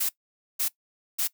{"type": "noise bursts", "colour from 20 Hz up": "blue", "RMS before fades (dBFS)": -26, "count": 3, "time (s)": [0, 1.276], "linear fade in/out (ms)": 10, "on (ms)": 92, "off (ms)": 500, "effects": ["noise-tail reverb RT60 0.1 s tail -20 dB re dry"]}